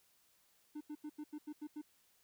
triangle tone bursts, 300 Hz, D4, 37 cents sharp, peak -40 dBFS, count 8, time 0.75-1.817 s, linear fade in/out 10 ms, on 59 ms, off 85 ms, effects white hiss -72 dBFS RMS until 2.23 s

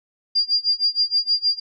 sine tone with tremolo, 4797 Hz, D8, 36 cents sharp, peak -14 dBFS, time 0.35-1.6 s, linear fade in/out 10 ms, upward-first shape sine, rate 6.4 Hz, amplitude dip 95%, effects none

